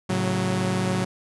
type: chord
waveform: sawtooth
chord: F# minor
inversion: first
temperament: equal with one note detuned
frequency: 110 / 136.76 / 185 Hz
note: A2 / C#3 / F#3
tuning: 0 / -23 / 0 cents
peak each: -24 / -26 / -20 dBFS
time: 0.09-1.05 s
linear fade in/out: 10 ms
effects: resampled to 24000 Hz